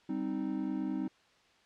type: chord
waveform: triangle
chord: C minor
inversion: second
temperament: equal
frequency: 196 / 261.6 / 311.1 Hz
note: G3 / C4 / Eb4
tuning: 0 / 0 / 0 cents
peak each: -36 / -34 / -34 dBFS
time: 0.09-1.08 s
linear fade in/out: 5 ms
effects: white hiss -65 dBFS RMS until 1.65 s + low-pass 4000 Hz 12 dB/octave